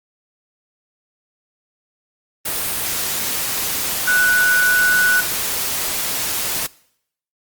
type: tone in noise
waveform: sine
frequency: 1480 Hz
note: F#6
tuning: in tune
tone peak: -13 dBFS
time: 4.07-5.21 s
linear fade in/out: 10 ms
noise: white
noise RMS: -22 dBFS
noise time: 2.45-6.67 s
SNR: +6 dB
effects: noise-tail reverb RT60 0.7 s tail -22 dB re dry + Opus 32 kbps